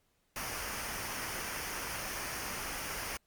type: noise with comb filter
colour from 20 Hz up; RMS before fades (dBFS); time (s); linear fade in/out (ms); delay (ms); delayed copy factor
pink; -39; 0.36-3.17; 2; 0.26; -0.6
effects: pink hiss -75 dBFS RMS until 3.26 s + Opus 48 kbps